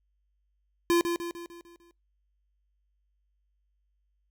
square tone with echo, 343 Hz, F4, 31 cents flat, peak -21 dBFS, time 0.9-1.01 s, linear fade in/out 0 ms, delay 150 ms, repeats 6, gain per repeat -6 dB, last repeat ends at 1.91 s, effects noise-tail reverb RT60 0.2 s tail -23 dB re dry + added 50 Hz sine -70 dBFS peak until 4.3 s

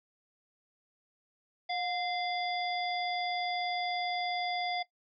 harmonic tone with a mistuned harmonic, 691 Hz, F5, 19 cents flat, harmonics 1 / 3 / 5 / 7, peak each -33 / -38 / -40 / -41 dBFS, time 1.69-4.83 s, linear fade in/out 10 ms, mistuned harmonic 1, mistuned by +66 cents, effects noise-tail reverb RT60 0.1 s tail -18 dB re dry

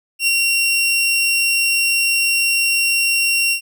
sawtooth tone with ADSR envelope, 2746 Hz, F7, 30 cents flat, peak -9 dBFS, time 0.19-3.61 s, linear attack 82 ms, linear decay 19 ms, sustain -2 dB, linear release 91 ms, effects none

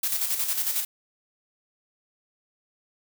blue noise with tremolo, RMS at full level -25 dBFS, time 0.03-0.85 s, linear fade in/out 5 ms, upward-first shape square, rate 11 Hz, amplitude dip 50%, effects none

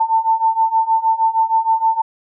sine beating tone pair, 891 / 897.4 Hz, A5 / A5, +22 / +34 cents, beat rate 6.4 Hz, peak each -17 / -15 dBFS, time 0-2.02 s, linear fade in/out 10 ms, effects none

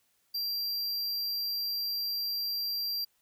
square tone, 4735 Hz, D8, 13 cents sharp, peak -31 dBFS, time 0.34-3.05 s, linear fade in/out 10 ms, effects white hiss -72 dBFS RMS until 3.21 s

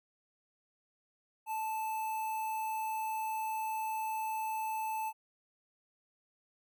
square tone with notch filter, 875 Hz, A5, 10 cents flat, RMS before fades -36 dBFS, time 1.46-5.13 s, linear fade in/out 50 ms, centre 4700 Hz, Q 0.74, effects none

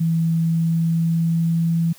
sine tone with pitch glide, 164.4 to 166.41 Hz, E3 to E3, -4 to +17 cents, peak -16 dBFS, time 0-1.93 s, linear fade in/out 10 ms, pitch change +21 cents, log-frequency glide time 0.29-1.82 s, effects white hiss -48 dBFS RMS until 1.98 s

